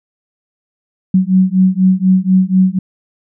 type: beating tone pair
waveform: sine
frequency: 185 / 189.1 Hz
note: F#3 / F#3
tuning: 0 / +38 cents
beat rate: 4.1 Hz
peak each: -11 dBFS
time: 1.14-2.79 s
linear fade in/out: 5 ms
effects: none